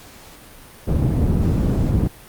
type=low-pass noise; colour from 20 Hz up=white; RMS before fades=-18 dBFS; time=0.87-2.08 s; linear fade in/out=10 ms; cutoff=170 Hz; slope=12 dB/octave; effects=pink hiss -43 dBFS RMS until 2.28 s + Opus 48 kbps